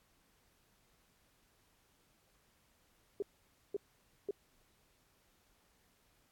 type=tone bursts; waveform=sine; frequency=403.4 Hz; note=G4; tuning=50 cents sharp; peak=-33 dBFS; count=3; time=3.2-4.309 s; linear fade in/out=2 ms; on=23 ms; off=520 ms; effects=pink hiss -72 dBFS RMS until 6.31 s + AAC 64 kbps